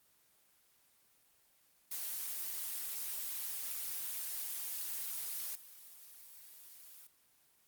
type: noise with level steps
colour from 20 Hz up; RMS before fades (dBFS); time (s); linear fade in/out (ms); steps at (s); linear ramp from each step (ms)
blue; -40 / -55; 1.91-7.07; 5; 5.55; 2
effects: white hiss -70 dBFS RMS until 7.67 s + Opus 24 kbps